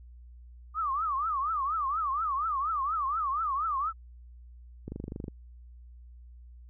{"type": "tone with vibrato", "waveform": "sine", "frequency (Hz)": 1187, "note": "D6", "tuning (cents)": 18, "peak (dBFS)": -27, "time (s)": [0.74, 3.93], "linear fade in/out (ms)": 50, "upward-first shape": "triangle", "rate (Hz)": 4.2, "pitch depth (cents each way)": 230}
{"type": "click train", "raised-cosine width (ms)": 3, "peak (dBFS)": -24, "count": 11, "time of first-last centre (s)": [4.88, 5.282], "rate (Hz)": 24.9}
{"effects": ["added 60 Hz sine -47 dBFS peak until 6.69 s"]}